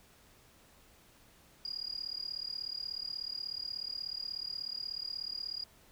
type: tone with amplitude modulation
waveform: sine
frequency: 4854 Hz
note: D#8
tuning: 44 cents flat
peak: -33 dBFS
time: 1.65-5.64 s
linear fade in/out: 2 ms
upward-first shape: sine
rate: 36.5 Hz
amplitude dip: 95%
effects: pink hiss -62 dBFS RMS until 5.91 s